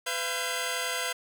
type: tone cluster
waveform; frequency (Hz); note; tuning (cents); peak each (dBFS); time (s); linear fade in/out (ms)
10% pulse; 503 / 681 / 1602; B4 / F5 / G6; +32 / -44 / +37; -25; 0.06-1.13; 10
effects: none